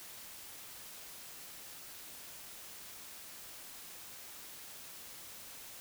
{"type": "silence", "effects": ["white hiss -50 dBFS RMS until 5.8 s"]}